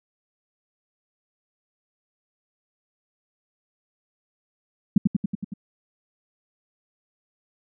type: tone with echo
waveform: sine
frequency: 200 Hz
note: G3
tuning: 35 cents sharp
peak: -10 dBFS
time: 4.96-4.98 s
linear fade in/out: 5 ms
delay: 93 ms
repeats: 6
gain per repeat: -3 dB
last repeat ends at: 5.538 s
effects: none